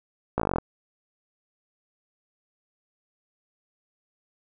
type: slowing click train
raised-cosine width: 1 ms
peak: -10 dBFS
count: 11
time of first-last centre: 0.38-0.584 s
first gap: 17 ms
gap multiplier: 1.04
effects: none